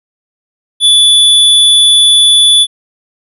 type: tone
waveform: square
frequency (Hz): 3460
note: A7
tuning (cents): -30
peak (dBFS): -4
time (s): 0.8-2.67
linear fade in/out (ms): 50
effects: resampled to 32000 Hz